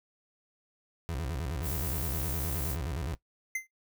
30% pulse tone with vibrato, 73 Hz, D2, 10 cents flat, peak -30 dBFS, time 1.09-3.15 s, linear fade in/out 0 ms, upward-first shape square, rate 9.6 Hz, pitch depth 230 cents each way
violet noise, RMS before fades -37 dBFS, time 1.62-2.77 s, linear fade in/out 50 ms
square tone with exponential decay, 2072 Hz, C7, 17 cents flat, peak -28 dBFS, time 3.55-3.67 s, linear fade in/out 5 ms, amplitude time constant 26 ms
effects noise-tail reverb RT60 0.1 s tail -17 dB re dry

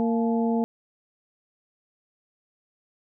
harmonic tone with a mistuned harmonic, 230 Hz, A#3, 23 cents flat, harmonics 1 / 2 / 3 / 4, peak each -22 / -28 / -32 / -34 dBFS, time 0-0.64 s, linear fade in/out 0 ms, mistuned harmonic 4, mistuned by -110 cents, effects none

